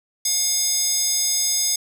square tone with high-pass filter, 717 Hz, F5, 45 cents sharp, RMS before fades -21 dBFS, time 0.25-1.76 s, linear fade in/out 5 ms, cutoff 5800 Hz, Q 3.1, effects none

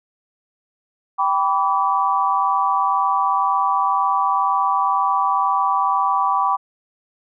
sine chord, G major, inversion none, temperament equal with one note detuned, 784 / 987.8 / 1149.8 Hz, G5 / B5 / D6, 0 / 0 / -37 cents, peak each -21 / -20 / -19 dBFS, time 1.18-6.57 s, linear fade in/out 20 ms, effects none

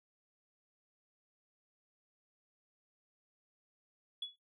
sine tone with exponential decay, 3393 Hz, G#7, 36 cents sharp, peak -33 dBFS, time 4.22-4.36 s, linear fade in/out 5 ms, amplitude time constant 30 ms, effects noise-tail reverb RT60 0.2 s tail -20 dB re dry + tanh soft clip ceiling -32 dBFS

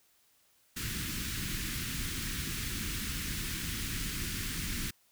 pink band-stop noise, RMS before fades -36 dBFS, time 0.76-4.91 s, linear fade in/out 10 ms, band 300 to 1500 Hz, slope 24 dB/octave, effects white hiss -68 dBFS RMS until 5.11 s

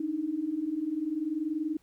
sine tone pair together, 293.7 / 314.1 Hz, D4 / D#4, 0 / +16 cents, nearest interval minor second, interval 116 cents, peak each -34 / -30 dBFS, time 0-1.77 s, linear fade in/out 5 ms, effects pink hiss -68 dBFS RMS until 1.82 s

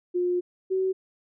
sine tone pair in turn, 356.6 / 377.8 Hz, F4 / F#4, +36 / +36 cents, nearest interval minor second, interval 100 cents, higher second, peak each -22 dBFS, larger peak neither, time 0.14-0.41 / 0.7-0.93 s, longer first, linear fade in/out 20 ms, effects none

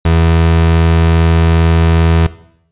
30% pulse tone, 82.41 Hz, E2, in tune, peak -5 dBFS, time 0.05-2.27 s, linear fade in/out 5 ms, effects noise-tail reverb RT60 0.7 s tail -17 dB re dry + resampled to 8000 Hz

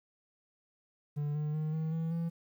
triangle tone with pitch steps, 146.83 / 150.7 / 154.67 / 158.74 / 162.92 / 167.21 Hz, D3 / D3 / D#3 / D#3 / E3 / E3, 0 / +45 / -10 / +35 / -20 / +25 cents, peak -29 dBFS, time 1.16-2.3 s, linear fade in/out 20 ms, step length 190 ms, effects 11-bit

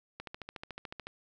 click train, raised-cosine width 0.3 ms, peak -25 dBFS, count 13, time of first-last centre 0.2-1.07 s, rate 13.8 Hz, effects none

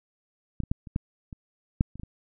clicks, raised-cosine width 5 ms, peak -16 / -22 / -13 / -29 / -14 / -27 / -8 / -30 / -26 / -26 dBFS, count 10, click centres 0.603 / 0.636 / 0.715 / 0.872 / 0.961 / 1.328 / 1.809 / 1.956 / 1.997 / 2.034 s, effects none

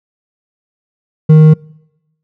sine tone with hard clipping, 155.56 Hz, D#3, in tune, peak -3 dBFS, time 1.29-1.54 s, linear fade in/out 10 ms, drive 5 dB, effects noise-tail reverb RT60 0.9 s tail -26 dB re dry

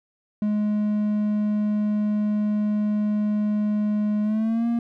triangle tone with pitch glide, 210 to 234.4 Hz, G#3 to A#3, +19 to +10 cents, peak -18 dBFS, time 0.42-4.79 s, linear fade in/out 2 ms, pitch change +191 cents, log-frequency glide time 4.23-4.67 s, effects none

